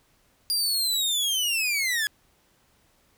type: linear sweep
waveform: sawtooth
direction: down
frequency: 4832 to 1661.2 Hz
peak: -20 dBFS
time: 0.5-2.07 s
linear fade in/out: 0 ms
effects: pink hiss -64 dBFS RMS until 3.17 s